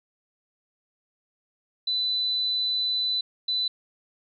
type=tone pair in turn; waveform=sine; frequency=3997 / 3997 Hz; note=B7 / B7; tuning=+20 / +20 cents; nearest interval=unison; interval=0 cents; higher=neither; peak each=-23 dBFS; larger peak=neither; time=1.87-3.21 / 3.48-3.68 s; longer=first; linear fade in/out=5 ms; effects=none